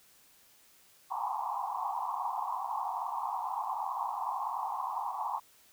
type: band-pass noise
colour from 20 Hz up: white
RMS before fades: -35 dBFS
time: 1.1-5.4 s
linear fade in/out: 20 ms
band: 750 to 1100 Hz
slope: 96 dB/octave
effects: white hiss -62 dBFS RMS until 5.72 s